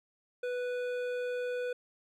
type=tone with hard clipping; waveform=sine; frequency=493.9 Hz; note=B4; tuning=in tune; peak=-34 dBFS; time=0.43-1.73 s; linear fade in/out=5 ms; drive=11 dB; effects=none